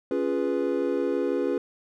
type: chord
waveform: triangle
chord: C# dominant seventh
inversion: none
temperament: equal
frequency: 277.2 / 349.2 / 415.3 / 493.9 Hz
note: C#4 / E#4 / G#4 / B4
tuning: 0 / 0 / 0 / 0 cents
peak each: -27 dBFS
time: 0.11-1.58 s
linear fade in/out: 2 ms
effects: none